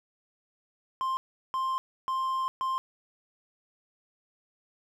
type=tone bursts at uneven times; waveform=triangle; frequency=1051 Hz; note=C6; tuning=7 cents sharp; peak=-25 dBFS; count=4; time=1.01-1.17 / 1.54-1.78 / 2.08-2.48 / 2.61-2.78 s; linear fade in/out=0 ms; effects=none